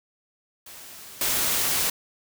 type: noise with level steps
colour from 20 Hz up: white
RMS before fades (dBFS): -43 / -24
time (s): 0.66-1.9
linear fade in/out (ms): 5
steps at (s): 1.21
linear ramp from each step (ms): 2
effects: none